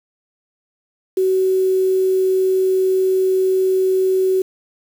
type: tone with quantisation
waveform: sine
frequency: 376.7 Hz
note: F#4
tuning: 31 cents sharp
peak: -13 dBFS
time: 1.17-4.42 s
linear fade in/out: 5 ms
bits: 6
effects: none